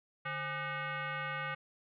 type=tone with frequency modulation; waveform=sine; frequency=149.4 Hz; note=D3; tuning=30 cents sharp; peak=-35 dBFS; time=0.25-1.55 s; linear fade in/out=10 ms; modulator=679 Hz; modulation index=3.2; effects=none